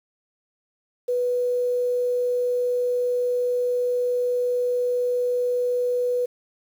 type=tone with quantisation; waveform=sine; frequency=492.6 Hz; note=B4; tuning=5 cents flat; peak=-20 dBFS; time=1.08-6.26 s; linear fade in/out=10 ms; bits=8; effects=none